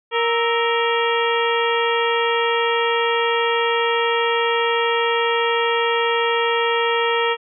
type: harmonic tone with a mistuned harmonic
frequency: 466.2 Hz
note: A#4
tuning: in tune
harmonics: 1 / 2 / 3 / 4 / 5 / 6 / 7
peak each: -20 / -23 / -25 / -26 / -27 / -28 / -28 dBFS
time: 0.11-7.37 s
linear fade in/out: 50 ms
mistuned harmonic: 3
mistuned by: -110 cents
effects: none